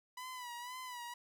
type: tone with vibrato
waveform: sawtooth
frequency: 988 Hz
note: B5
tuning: in tune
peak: -40 dBFS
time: 0.17-1.14 s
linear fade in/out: 5 ms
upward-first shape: sine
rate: 2 Hz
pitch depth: 65 cents each way
effects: none